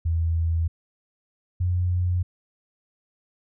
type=tone pair in turn; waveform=sine; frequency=82.5 / 89.44 Hz; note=E2 / F2; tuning=+2 / +42 cents; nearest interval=minor second; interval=140 cents; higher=second; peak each=-20 / -20 dBFS; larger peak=neither; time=0.05-0.68 / 1.6-2.23 s; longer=neither; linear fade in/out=10 ms; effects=none